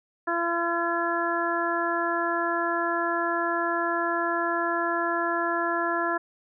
harmonic tone, 340 Hz, F4, 46 cents flat, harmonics 1 / 2 / 3 / 4 / 5, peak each -30 / -30 / -30 / -30 / -30 dBFS, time 0.27-6.18 s, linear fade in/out 10 ms, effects none

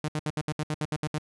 sawtooth tone bursts, 152.2 Hz, D#3, 38 cents flat, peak -23 dBFS, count 11, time 0.04-1.183 s, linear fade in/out 2 ms, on 43 ms, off 67 ms, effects resampled to 24000 Hz

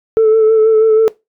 sine tone with vibrato, 440 Hz, A4, in tune, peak -4 dBFS, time 0.17-1.08 s, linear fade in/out 0 ms, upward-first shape sine, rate 6.2 Hz, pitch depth 27 cents each way, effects noise-tail reverb RT60 0.2 s tail -21 dB re dry + tanh soft clip ceiling -4 dBFS

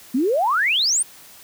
sine exponential sweep, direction up, 233.4 to 9500 Hz, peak -16 dBFS, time 0.14-1.03 s, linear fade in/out 10 ms, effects white hiss -45 dBFS RMS until 1.43 s

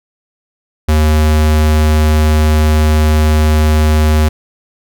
square tone, 77 Hz, D#2, 17 cents flat, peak -8 dBFS, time 0.88-4.29 s, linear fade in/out 10 ms, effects none

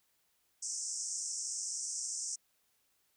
pink band-pass noise, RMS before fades -39 dBFS, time 0.62-2.36 s, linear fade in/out 10 ms, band 5400 to 8700 Hz, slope 96 dB/octave, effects white hiss -75 dBFS RMS until 3.16 s

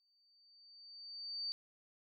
sine tone with exponential growth, 4600 Hz, D8, 37 cents flat, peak -36 dBFS, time 0-1.52 s, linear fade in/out 0 ms, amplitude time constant 330 ms, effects none

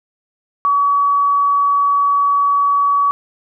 sine tone, 1135 Hz, C#6, 41 cents sharp, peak -11 dBFS, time 0.65-3.11 s, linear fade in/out 0 ms, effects none

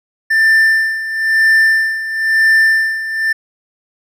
triangle tone with tremolo, 1782 Hz, A6, 22 cents sharp, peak -5 dBFS, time 0.3-3.33 s, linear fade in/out 10 ms, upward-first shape sine, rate 1 Hz, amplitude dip 75%, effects none

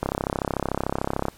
click train, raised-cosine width 1 ms, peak -9 dBFS, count 43, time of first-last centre 0.03-1.284 s, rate 33.5 Hz, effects pink hiss -51 dBFS RMS until 1.37 s + MP3 64 kbps

